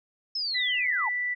sine linear sweep, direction down, 5300 to 790 Hz, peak -27 dBFS, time 0.35-1.09 s, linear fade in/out 5 ms
sine tone with pitch glide, 1987 to 1972.1 Hz, B6 to B6, +10 to -3 cents, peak -26 dBFS, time 0.54-1.35 s, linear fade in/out 20 ms, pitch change -13 cents, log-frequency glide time 0.8-1.16 s
effects none

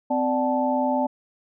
sine tone cluster, 257.6 / 588 / 757 / 872 Hz, C4 / D5 / F#5 / A5, -27 / +2 / +39 / -16 cents, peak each -24 / -25 / -30 / -25 dBFS, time 0.1-1.07 s, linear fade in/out 10 ms, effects none

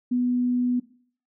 sine tone, 246.9 Hz, B3, in tune, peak -20 dBFS, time 0.11-0.8 s, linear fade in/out 10 ms, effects noise-tail reverb RT60 0.5 s tail -18 dB re dry

